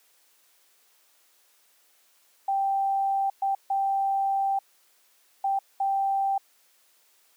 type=tone bursts at uneven times; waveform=sine; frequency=784 Hz; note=G5; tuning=in tune; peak=-22 dBFS; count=5; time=2.48-3.3 / 3.42-3.55 / 3.7-4.59 / 5.44-5.59 / 5.8-6.38 s; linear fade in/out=5 ms; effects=white hiss -63 dBFS RMS until 7.36 s + high-pass 400 Hz 12 dB/octave